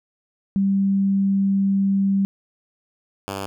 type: tone pair in turn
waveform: sine / 5% pulse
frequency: 196 / 98 Hz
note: G3 / G2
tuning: 0 / 0 cents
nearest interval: octave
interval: 1200 cents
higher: first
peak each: -16 dBFS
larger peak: neither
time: 0.56-2.25 / 3.28-3.46 s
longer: first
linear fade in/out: 0 ms
effects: none